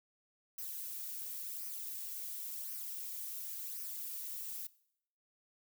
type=noise with flanger; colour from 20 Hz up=violet; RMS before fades=-43 dBFS; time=0.58-4.67 s; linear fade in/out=5 ms; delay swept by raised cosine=0.26 to 2.96 ms; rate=0.93 Hz; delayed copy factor=-0.55; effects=noise-tail reverb RT60 0.7 s tail -20 dB re dry